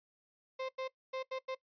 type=tone bursts at uneven times; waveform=35% pulse; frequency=523.3 Hz; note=C5; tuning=in tune; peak=-35 dBFS; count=5; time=0.59-0.69 / 0.78-0.88 / 1.13-1.23 / 1.31-1.39 / 1.48-1.55 s; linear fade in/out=10 ms; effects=noise-tail reverb RT60 0.1 s tail -18 dB re dry + resampled to 11025 Hz